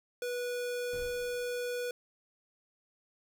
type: tone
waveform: square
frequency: 489.1 Hz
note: B4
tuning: 17 cents flat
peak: -34 dBFS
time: 0.22-1.91 s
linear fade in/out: 2 ms
type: noise with exponential decay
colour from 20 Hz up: brown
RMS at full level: -44 dBFS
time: 0.93-1.9 s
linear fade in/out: 0 ms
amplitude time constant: 210 ms
effects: none